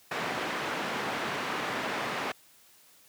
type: band-pass noise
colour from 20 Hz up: white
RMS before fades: -33 dBFS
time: 0.11-2.32 s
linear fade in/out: 5 ms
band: 160 to 1800 Hz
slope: 12 dB/octave
effects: white hiss -59 dBFS RMS until 3.08 s + high-pass 80 Hz 12 dB/octave